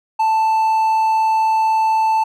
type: tone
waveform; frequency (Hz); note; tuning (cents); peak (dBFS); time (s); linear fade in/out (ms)
triangle; 882; A5; +4; -11; 0.19-2.24; 10
effects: none